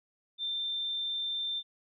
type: tone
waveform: sine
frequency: 3576 Hz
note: A7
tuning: 27 cents sharp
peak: -31 dBFS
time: 0.38-1.63 s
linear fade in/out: 50 ms
effects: none